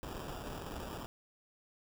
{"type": "noise with sample-and-hold", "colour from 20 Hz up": "pink", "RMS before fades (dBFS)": -43, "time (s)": [0.03, 1.06], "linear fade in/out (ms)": 0, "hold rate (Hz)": 2100, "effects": []}